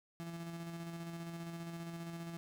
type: tone with tremolo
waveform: 35% pulse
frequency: 168.1 Hz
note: E3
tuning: 34 cents sharp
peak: -40 dBFS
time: 0.2-2.37 s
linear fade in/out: 0 ms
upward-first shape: square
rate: 15 Hz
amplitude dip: 30%
effects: none